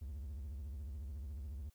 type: tone with vibrato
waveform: triangle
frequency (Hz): 70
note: C#2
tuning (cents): +18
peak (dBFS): -40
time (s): 0.01-1.7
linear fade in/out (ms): 10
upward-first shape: triangle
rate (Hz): 14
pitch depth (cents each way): 290
effects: white hiss -75 dBFS RMS until 1.74 s